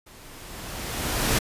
pink noise with level ramp, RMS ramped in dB -49 to -21 dBFS, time 0.06-1.39 s, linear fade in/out 10 ms, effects resampled to 32000 Hz

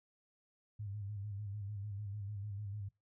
sine tone with vibrato, 102.1 Hz, G#2, 29 cents flat, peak -40 dBFS, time 0.79-2.89 s, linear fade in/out 10 ms, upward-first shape square, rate 6.7 Hz, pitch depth 57 cents each way, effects noise-tail reverb RT60 0.2 s tail -21 dB re dry

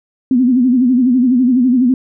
sine tone with vibrato, 250.9 Hz, B3, 28 cents sharp, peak -8 dBFS, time 0.31-1.94 s, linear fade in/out 2 ms, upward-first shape sine, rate 12 Hz, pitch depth 100 cents each way, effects none

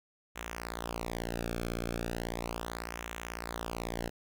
sawtooth tone with flanger, 58.1 Hz, A#1, 5 cents flat, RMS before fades -38 dBFS, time 0.35-4.1 s, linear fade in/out 20 ms, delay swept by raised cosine 0.21 to 1.06 ms, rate 0.36 Hz, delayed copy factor -0.85, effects none

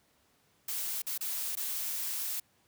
blue noise with dropouts, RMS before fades -35 dBFS, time 0.68-2.4 s, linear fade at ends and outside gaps 5 ms, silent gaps 1.02-1.066 / 1.178-1.208 / 1.554-1.57 s, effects pink hiss -69 dBFS RMS until 2.67 s + high-pass 80 Hz 12 dB/octave

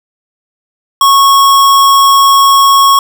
square tone, 1101 Hz, C#6, 12 cents flat, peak -4 dBFS, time 1.01-2.99 s, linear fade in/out 2 ms, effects none

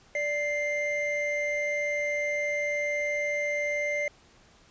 triangle tone pair together, 587.3 / 2093 Hz, D5 / C7, 0 / 0 cents, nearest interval octave + minor seventh, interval 2200 cents, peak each -28 / -27 dBFS, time 0.15-4.08 s, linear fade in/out 2 ms, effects pink hiss -58 dBFS RMS until 4.7 s + resampled to 16000 Hz

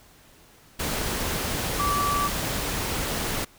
sine tone in noise, 1157 Hz, D6, 26 cents flat, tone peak -23 dBFS, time 1.79-2.28 s, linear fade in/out 10 ms, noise pink, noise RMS -28 dBFS, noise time 0.79-3.45 s, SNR +2 dB, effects pink hiss -54 dBFS RMS until 3.58 s

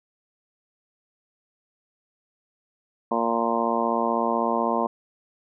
harmonic tone, 116 Hz, A#2, 8 cents flat, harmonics 2 / 3 / 4 / 5 / 6 / 7 / 8 / 9, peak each -28 / -31 / -30 / -29 / -29 / -33 / -28 / -28 dBFS, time 3.11-4.87 s, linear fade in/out 5 ms, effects none

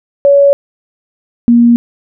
sine tone pair in turn, 563 / 236.7 Hz, C#5 / A#3, +27 / +27 cents, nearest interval octave + minor third, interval 1500 cents, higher first, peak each -3 dBFS, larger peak neither, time 0.25-0.53 / 1.48-1.76 s, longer neither, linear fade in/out 0 ms, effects none

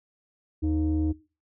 sine tone pair together, 79.36 / 311.1 Hz, D#2 / D#4, +35 / 0 cents, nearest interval 2 octaves, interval 2365 cents, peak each -24 dBFS, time 0.62-1.13 s, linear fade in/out 20 ms, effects noise-tail reverb RT60 0.3 s tail -18 dB re dry + tanh soft clip ceiling -18 dBFS

